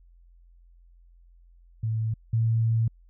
sine tone pair in turn, 111.1 / 113.37 Hz, A2 / A#2, +17 / -48 cents, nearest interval unison, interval 35 cents, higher second, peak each -24 / -20 dBFS, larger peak second, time 1.83-2.14 / 2.33-2.88 s, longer second, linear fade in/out 5 ms, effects added 43 Hz sine -52 dBFS peak until 3.09 s

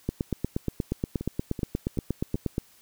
two click trains, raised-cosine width 3 ms, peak -13 / -20 dBFS, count 22 / 4, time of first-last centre 0.09-2.581 / 1.21-2.355 s, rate 8.43 / 2.62 Hz, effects white hiss -58 dBFS RMS until 2.81 s

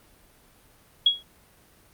sine tone with exponential decay, 3322 Hz, G#7, in tune, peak -12 dBFS, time 1.06-1.23 s, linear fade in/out 5 ms, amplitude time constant 35 ms, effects pink hiss -57 dBFS RMS until 1.93 s + Opus 32 kbps

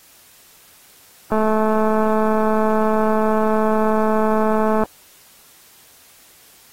click train, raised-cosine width 1 ms, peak -6 dBFS, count 764, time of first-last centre 1.32-4.836 s, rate 217 Hz, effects white hiss -49 dBFS RMS until 6.72 s + AAC 48 kbps

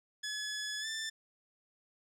15% pulse tone with pitch glide, 1703 to 1772.2 Hz, G#6 to A6, +43 to +12 cents, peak -30 dBFS, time 0.23-1.1 s, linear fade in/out 10 ms, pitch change +69 cents, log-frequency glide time 0.8-0.87 s, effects low-pass 11000 Hz 12 dB/octave

